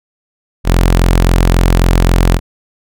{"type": "tone", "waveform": "sawtooth", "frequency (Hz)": 43.71, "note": "F1", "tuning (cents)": 2, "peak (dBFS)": -3, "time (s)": [0.64, 2.4], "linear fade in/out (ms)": 50, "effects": []}